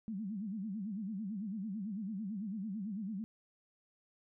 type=tone with vibrato; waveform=sine; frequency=204.9 Hz; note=G#3; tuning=23 cents flat; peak=-37 dBFS; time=0.08-3.24 s; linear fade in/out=0 ms; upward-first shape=sine; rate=9 Hz; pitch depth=180 cents each way; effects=none